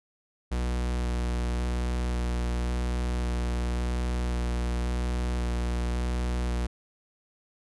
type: tone with vibrato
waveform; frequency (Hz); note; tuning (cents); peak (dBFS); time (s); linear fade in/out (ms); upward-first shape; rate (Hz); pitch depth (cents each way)
45% pulse; 60.5; B1; -35; -26; 0.51-6.67; 10; square; 0.92; 10
effects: resampled to 24000 Hz